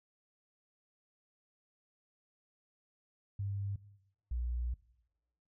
sine tone pair in turn, 99.7 / 60.23 Hz, G2 / B1, +30 / -43 cents, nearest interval major sixth, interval 873 cents, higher first, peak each -34 / -33 dBFS, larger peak second, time 3.39-3.76 / 4.31-4.74 s, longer second, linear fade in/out 5 ms, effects noise-tail reverb RT60 0.9 s tail -19 dB re dry

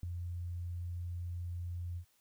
sine tone with ADSR envelope, 87.31 Hz, F2, in tune, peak -31 dBFS, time 0.03-2.05 s, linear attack 3 ms, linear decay 3 ms, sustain -6 dB, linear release 80 ms, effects white hiss -72 dBFS RMS until 2.2 s

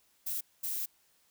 violet noise bursts at uneven times, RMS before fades -35 dBFS, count 2, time 0.26-0.41 / 0.63-0.86 s, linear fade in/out 10 ms, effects white hiss -69 dBFS RMS until 1.3 s

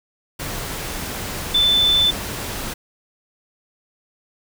sine tone in noise, 3520 Hz, A7, in tune, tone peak -13 dBFS, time 1.54-2.11 s, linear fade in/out 10 ms, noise pink, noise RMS -28 dBFS, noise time 0.39-2.74 s, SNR +12 dB, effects none

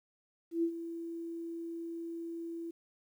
sine tone with ADSR envelope, 334.4 Hz, E4, 25 cents sharp, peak -26 dBFS, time 0.51-2.71 s, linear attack 120 ms, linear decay 78 ms, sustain -12 dB, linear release 8 ms, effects 11-bit

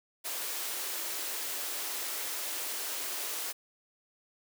white high-pass noise, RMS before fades -36 dBFS, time 0.24-3.53 s, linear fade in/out 20 ms, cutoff 290 Hz, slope 48 dB/octave, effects none

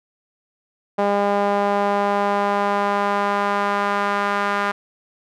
sawtooth tone with band-pass filter sweep, 202.3 Hz, G#3, 45 cents flat, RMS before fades -20 dBFS, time 0.98-4.72 s, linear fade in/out 10 ms, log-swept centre 710 to 1300 Hz, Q 1.7, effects none

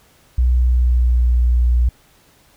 sine tone with pitch glide, 61.74 to 60.33 Hz, B1 to B1, 0 to -40 cents, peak -11 dBFS, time 0.38-1.89 s, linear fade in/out 5 ms, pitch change -40 cents, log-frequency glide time 0.61-1.33 s, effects pink hiss -53 dBFS RMS until 2.56 s

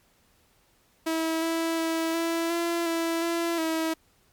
sawtooth tone with pitch steps, 323.8 / 328.8 / 326.5 / 332.3 / 339.3 / 331.5 / 337.2 / 322.6 Hz, E4 / E4 / E4 / E4 / F4 / E4 / E4 / E4, -31 / -4 / -17 / +14 / -50 / +10 / +39 / -37 cents, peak -21 dBFS, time 1.06-3.94 s, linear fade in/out 10 ms, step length 360 ms, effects pink hiss -64 dBFS RMS until 4.32 s + MP3 96 kbps

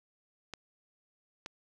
clicks, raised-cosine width 0.2 ms, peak -23 dBFS, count 2, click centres 0.537 / 1.461 s, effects none

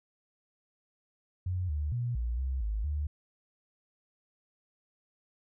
sine tone with pitch steps, 90.9 / 74.4 / 120.8 / 58.9 / 65.3 / 52.8 / 73.9 Hz, F#2 / D2 / B2 / A#1 / C2 / G#1 / D2, -30 / +23 / -38 / +19 / -3 / +29 / +11 cents, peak -29 dBFS, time 1.46-3.07 s, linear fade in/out 5 ms, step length 230 ms, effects none

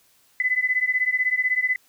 sine beating tone pair, 2004 / 2020 Hz, B6 / B6, +25 / +39 cents, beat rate 16 Hz, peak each -22 / -23 dBFS, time 0.4-1.76 s, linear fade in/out 2 ms, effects white hiss -60 dBFS RMS until 1.88 s

